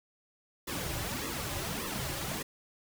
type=noise with flanger; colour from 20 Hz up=pink; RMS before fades=-36 dBFS; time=0.67-2.43 s; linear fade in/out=10 ms; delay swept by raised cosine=1.3 to 4.5 ms; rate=1.7 Hz; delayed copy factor=-0.8; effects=none